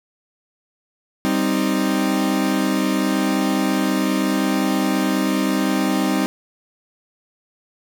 40% pulse chord, C minor, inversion second, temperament equal, 196 / 261.6 / 311.1 Hz, G3 / C4 / Eb4, 0 / 0 / 0 cents, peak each -21 dBFS, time 1.25-6.26 s, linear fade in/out 0 ms, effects none

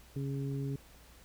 harmonic tone, 137.9 Hz, C#3, 9 cents flat, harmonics 1 / 2 / 3, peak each -34 / -40 / -44 dBFS, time 0.16-0.76 s, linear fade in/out 2 ms, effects added 60 Hz sine -59 dBFS peak until 1.24 s + pink hiss -59 dBFS RMS until 1.24 s

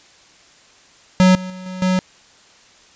square tone with level steps, 185 Hz, F#3, in tune, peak -9 / -27 / -32 / -28 / -15 dBFS, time 1.2-1.99 s, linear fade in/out 0 ms, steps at 1.35 / 1.5 / 1.66 / 1.82 s, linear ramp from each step 2 ms, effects white hiss -49 dBFS RMS until 2.95 s + resampled to 16000 Hz

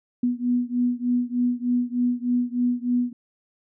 sine beating tone pair, 243.6 / 246.9 Hz, B3 / B3, -24 / 0 cents, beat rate 3.3 Hz, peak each -23 / -24 dBFS, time 0.23-3.13 s, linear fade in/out 5 ms, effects none

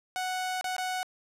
sawtooth tone with dropouts, 740 Hz, F#5, in tune, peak -26 dBFS, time 0.16-1.03 s, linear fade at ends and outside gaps 0 ms, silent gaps 0.611-0.643 / 0.765-0.782 s, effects low-pass 12000 Hz 12 dB/octave + 11-bit

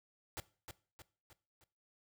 pink noise with echo, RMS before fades -43 dBFS, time 0.37-0.4 s, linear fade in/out 0 ms, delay 310 ms, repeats 4, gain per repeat -6 dB, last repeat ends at 1.64 s, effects noise-tail reverb RT60 0.4 s tail -19 dB re dry

